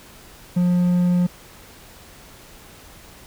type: tone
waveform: triangle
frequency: 177.7 Hz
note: F3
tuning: 30 cents sharp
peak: -13 dBFS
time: 0.56-1.27 s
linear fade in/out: 10 ms
effects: pink hiss -45 dBFS RMS until 3.26 s